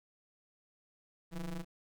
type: ring-modulated tone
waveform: square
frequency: 82.41 Hz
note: E2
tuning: in tune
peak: -35 dBFS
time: 1.31-1.65 s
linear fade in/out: 50 ms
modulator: 95.1 Hz
effects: 11-bit